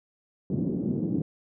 pink band-pass noise, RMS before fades -28 dBFS, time 0.5-1.22 s, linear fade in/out 2 ms, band 150 to 320 Hz, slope 24 dB/octave, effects none

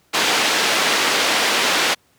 white band-pass noise, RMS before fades -18 dBFS, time 0.13-1.95 s, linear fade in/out 20 ms, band 270 to 3800 Hz, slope 12 dB/octave, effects pink hiss -59 dBFS RMS until 2.18 s + high-pass 80 Hz 12 dB/octave

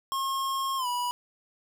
square tone with pitch glide, 1078 to 977.2 Hz, C#6 to B5, -49 to -19 cents, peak -28 dBFS, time 0.12-1.11 s, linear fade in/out 0 ms, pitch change -170 cents, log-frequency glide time 0.77-0.87 s, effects none

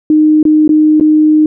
sine tone with dropouts, 307.3 Hz, D#4, 21 cents flat, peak -4 dBFS, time 0.1-1.46 s, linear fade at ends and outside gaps 2 ms, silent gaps 0.429-0.452 / 0.678-0.692 / 0.999-1.009 s, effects none

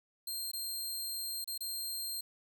15% pulse tone with dropouts, 4186 Hz, C8, in tune, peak -30 dBFS, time 0.27-2.21 s, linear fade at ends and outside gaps 5 ms, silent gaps 0.516-0.533 / 1.444-1.475 / 1.578-1.606 s, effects none

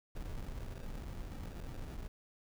brown noise with sample-and-hold, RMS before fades -43 dBFS, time 0.15-2.08 s, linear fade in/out 10 ms, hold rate 1050 Hz, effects none

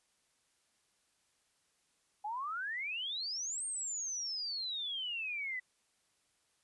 sine exponential two-way sweep, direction up then down, 809 to 8760 to 1964 Hz, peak -36 dBFS, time 2.24-5.6 s, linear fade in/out 10 ms, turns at 3.65 s, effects white hiss -75 dBFS RMS until 6.63 s + resampled to 24000 Hz

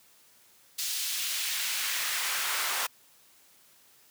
pink noise with high-pass filter sweep, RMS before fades -31 dBFS, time 0.78-2.87 s, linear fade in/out 10 ms, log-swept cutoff 4100 to 1000 Hz, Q 0.99, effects white hiss -60 dBFS RMS until 4.1 s + high-pass 80 Hz 12 dB/octave

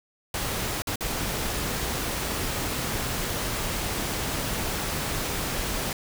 pink noise with dropouts, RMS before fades -29 dBFS, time 0.34-5.93 s, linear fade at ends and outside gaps 2 ms, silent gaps 0.821-0.871 / 0.958-1.007 s, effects none

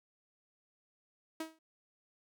sawtooth tone with exponential decay, 320 Hz, D#4, 49 cents sharp, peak -31 dBFS, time 1.4-1.59 s, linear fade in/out 5 ms, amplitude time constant 40 ms, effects none

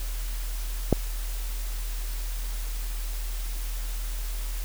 click, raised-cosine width 2 ms, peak -5 dBFS, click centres 0.927 s, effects added 40 Hz sine -28 dBFS peak until 4.64 s + white hiss -41 dBFS RMS until 4.64 s

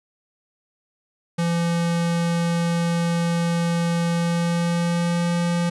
square tone with pitch glide, 169.9 to 172.37 Hz, F3 to F3, -47 to -22 cents, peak -20 dBFS, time 1.38-5.7 s, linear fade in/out 10 ms, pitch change +25 cents, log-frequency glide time 4.11-5.34 s, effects resampled to 24000 Hz + 10-bit

